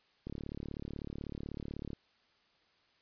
click train, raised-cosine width 3 ms, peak -28 dBFS, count 61, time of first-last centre 0.27-1.932 s, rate 36.1 Hz, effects white hiss -70 dBFS RMS until 3.01 s + resampled to 11025 Hz

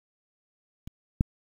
clicks, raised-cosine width 5 ms, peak -27 / -9 dBFS, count 2, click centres 0.875 / 1.209 s, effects 8-bit

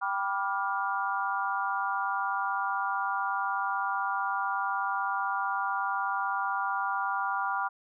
sine chord, G dominant seventh, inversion none, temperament just, 784 / 980 / 1176 / 1411.2 Hz, G5 / B5 / D6 / F6, 0 / -14 / +2 / +18 cents, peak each -33 dBFS, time 0.01-7.69 s, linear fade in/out 20 ms, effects none

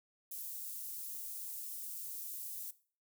white high-pass noise, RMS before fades -44 dBFS, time 0.31-2.71 s, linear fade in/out 5 ms, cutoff 10000 Hz, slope 12 dB/octave, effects noise-tail reverb RT60 0.4 s tail -17 dB re dry

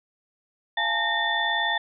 sine tone cluster, 689 / 837 / 896 / 1835 / 3515 Hz, F5 / G#5 / A5 / A#6 / A7, -24 / +13 / +31 / -28 / -2 cents, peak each -33 / -30 / -31 / -25 / -28 dBFS, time 0.77-1.78 s, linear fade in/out 5 ms, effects none

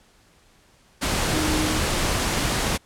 sine tone in noise, 309.4 Hz, D#4, 10 cents flat, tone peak -25 dBFS, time 1.33-1.79 s, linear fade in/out 20 ms, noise pink, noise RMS -23 dBFS, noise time 1.01-2.78 s, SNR -5 dB, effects pink hiss -57 dBFS RMS until 2.85 s + low-pass 10000 Hz 12 dB/octave

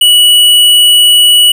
square tone, 2939 Hz, F#7, 12 cents flat, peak -3 dBFS, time 0.01-1.52 s, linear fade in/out 5 ms, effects none

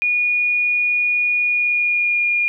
sine tone with pitch glide, 2448 to 2423 Hz, D#7 to D#7, -29 to -47 cents, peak -15 dBFS, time 0.02-2.48 s, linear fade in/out 0 ms, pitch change -18 cents, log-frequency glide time 1.42-2.25 s, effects none

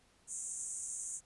white band-pass noise, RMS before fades -42 dBFS, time 0.27-1.21 s, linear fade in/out 50 ms, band 6400 to 9400 Hz, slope 96 dB/octave, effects pink hiss -68 dBFS RMS until 1.25 s + resampled to 24000 Hz

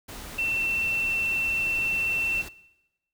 sine tone in noise, 2692 Hz, E7, 36 cents sharp, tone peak -24 dBFS, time 0.38-2.42 s, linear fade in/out 10 ms, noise pink, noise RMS -40 dBFS, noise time 0.08-2.49 s, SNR +13 dB, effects noise-tail reverb RT60 1.0 s tail -20 dB re dry

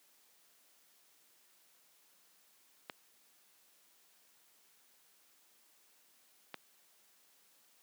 clicks, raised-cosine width 0.3 ms, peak -25 dBFS, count 2, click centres 2.898 / 6.543 s, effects white hiss -68 dBFS RMS until 7.82 s + high-pass 200 Hz 12 dB/octave

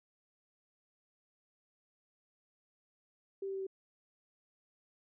sine tone with pitch steps, 390.9 / 388.4 / 386 / 383.5 Hz, G4 / G4 / G4 / G4, -5 / -16 / -27 / -38 cents, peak -36 dBFS, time 3.42-3.668 s, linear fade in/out 5 ms, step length 62 ms, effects none

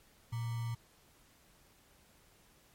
sine tone with sample-and-hold, 116.54 Hz, A#2, in tune, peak -34 dBFS, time 0.32-0.75 s, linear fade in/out 10 ms, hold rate 1050 Hz, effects pink hiss -65 dBFS RMS until 2.74 s + MP3 64 kbps

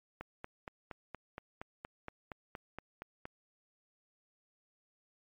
click train, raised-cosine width 0.5 ms, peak -27 dBFS, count 14, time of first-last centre 0.21-3.254 s, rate 4.27 Hz, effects MP3 64 kbps

